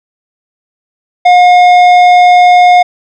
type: tone with tanh clipping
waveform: sine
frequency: 717 Hz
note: F5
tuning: 45 cents sharp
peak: -3 dBFS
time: 1.25-2.83 s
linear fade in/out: 10 ms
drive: 11 dB
effects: none